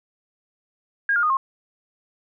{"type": "tone with pitch steps", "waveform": "sine", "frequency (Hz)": [1625, 1414.6, 1231.5, 1072.1], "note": ["G#6", "F6", "D#6", "C6"], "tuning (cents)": [-38, 22, -18, 42], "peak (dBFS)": -17, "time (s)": [1.09, 1.37], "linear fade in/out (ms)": 2, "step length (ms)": 70, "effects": []}